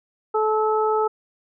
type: harmonic tone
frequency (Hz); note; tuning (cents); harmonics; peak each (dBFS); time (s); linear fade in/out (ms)
433; A4; -28; 1 / 2 / 3; -20 / -23 / -25; 0.34-1.08; 10
effects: none